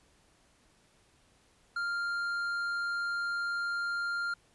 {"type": "tone with hard clipping", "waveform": "triangle", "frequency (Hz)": 1396.9, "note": "F6", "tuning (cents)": 0, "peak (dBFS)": -32, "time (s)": [1.76, 4.34], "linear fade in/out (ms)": 5, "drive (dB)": 9, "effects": ["pink hiss -66 dBFS RMS until 4.54 s", "resampled to 24000 Hz"]}